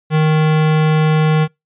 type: tone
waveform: square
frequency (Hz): 155.56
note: D#3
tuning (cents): 0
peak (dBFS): -11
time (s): 0.1-1.48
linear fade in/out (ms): 50
effects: noise-tail reverb RT60 0.2 s tail -26 dB re dry + resampled to 8000 Hz